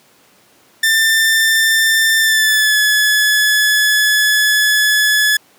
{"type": "tone with pitch glide", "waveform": "sawtooth", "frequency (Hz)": [1787, 1709.3], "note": ["A6", "G#6"], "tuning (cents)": [26, 49], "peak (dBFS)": -7, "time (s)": [0.83, 5.37], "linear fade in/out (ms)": 5, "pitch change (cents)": -77, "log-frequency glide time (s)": [2.19, 2.78], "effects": ["pink hiss -50 dBFS RMS until 5.58 s", "high-pass 200 Hz 12 dB/octave"]}